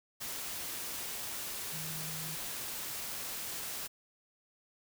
sine tone in noise, 157.6 Hz, D#3, 23 cents sharp, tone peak -44 dBFS, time 1.72-2.36 s, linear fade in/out 20 ms, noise white, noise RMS -40 dBFS, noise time 0.2-3.88 s, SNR -7 dB, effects none

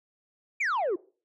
sine exponential sweep, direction down, 2476 to 329.6 Hz, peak -22 dBFS, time 0.6-0.96 s, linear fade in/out 10 ms, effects noise-tail reverb RT60 0.4 s tail -23 dB re dry + tanh soft clip ceiling -24 dBFS

